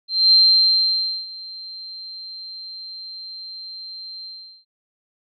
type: tone with ADSR envelope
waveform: sine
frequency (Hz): 4144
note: C8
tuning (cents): -17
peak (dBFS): -9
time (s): 0.08-4.65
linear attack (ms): 240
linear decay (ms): 940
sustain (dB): -23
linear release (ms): 400
effects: none